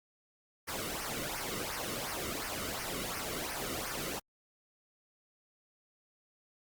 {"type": "noise with flanger", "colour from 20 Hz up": "pink", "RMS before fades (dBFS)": -38, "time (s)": [0.67, 4.2], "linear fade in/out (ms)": 20, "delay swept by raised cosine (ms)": [0.26, 1.23], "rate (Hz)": 2.8, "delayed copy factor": -0.7, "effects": ["Opus 48 kbps"]}